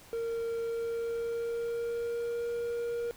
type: tone with pitch glide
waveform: triangle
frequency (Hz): 461.1 to 471.9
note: A#4 to A#4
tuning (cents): -19 to +21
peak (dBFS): -29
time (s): 0.13-3.11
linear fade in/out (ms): 0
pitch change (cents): +40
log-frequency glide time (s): 0.59-2.52
effects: pink hiss -54 dBFS RMS until 3.16 s